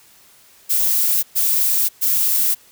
violet noise bursts, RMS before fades -17 dBFS, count 3, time 0.69-2.55 s, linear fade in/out 20 ms, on 540 ms, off 120 ms, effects white hiss -50 dBFS RMS until 2.71 s

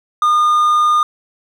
triangle tone, 1217 Hz, D#6, 39 cents flat, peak -8 dBFS, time 0.22-1.03 s, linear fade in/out 2 ms, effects none

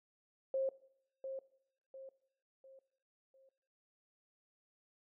sine tone with echo, 534 Hz, C5, 35 cents sharp, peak -32 dBFS, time 0.54-0.69 s, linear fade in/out 2 ms, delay 700 ms, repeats 4, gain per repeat -8 dB, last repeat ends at 3.49 s, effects noise-tail reverb RT60 0.7 s tail -19 dB re dry

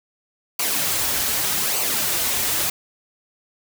white noise with flanger, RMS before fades -22 dBFS, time 0.59-2.7 s, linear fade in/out 5 ms, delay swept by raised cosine 0.56 to 6.26 ms, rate 0.84 Hz, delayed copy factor -0.55, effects none

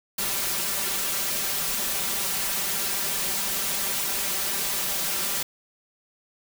white noise with comb filter, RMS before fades -27 dBFS, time 0.18-5.43 s, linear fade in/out 5 ms, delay 5.1 ms, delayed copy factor +0.8, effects none

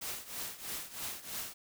white noise with tremolo, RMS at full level -38 dBFS, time 0.01-1.54 s, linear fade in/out 10 ms, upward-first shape triangle, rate 3.1 Hz, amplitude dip 85%, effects none

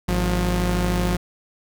sawtooth tone pair together, 52.91 / 178.3 Hz, G#1 / F3, +33 / +36 cents, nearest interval octave + major sixth, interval 2103 cents, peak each -18 dBFS, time 0.08-1.17 s, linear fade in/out 10 ms, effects none

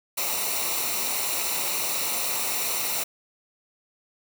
white noise with comb filter, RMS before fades -27 dBFS, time 0.17-3.04 s, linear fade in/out 10 ms, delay 0.61 ms, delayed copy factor -0.65, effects none

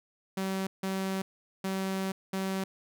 sawtooth tone bursts at uneven times, 191.4 Hz, G3, 41 cents flat, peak -26 dBFS, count 4, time 0.37-0.67 / 0.83-1.22 / 1.64-2.12 / 2.33-2.64 s, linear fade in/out 5 ms, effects none

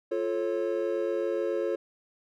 triangle chord, F augmented, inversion none, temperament just, 349.2 / 436.5 / 545.7 Hz, F4 / A4 / C#5, 0 / -14 / -27 cents, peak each -29 dBFS, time 0.11-1.76 s, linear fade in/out 10 ms, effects none

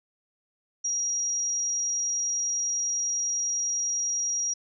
sine tone, 5710 Hz, F8, 37 cents sharp, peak -25 dBFS, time 0.84-4.54 s, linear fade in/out 10 ms, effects none

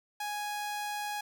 sawtooth tone, 830.6 Hz, G#5, in tune, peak -30 dBFS, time 0.2-1.21 s, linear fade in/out 5 ms, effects none

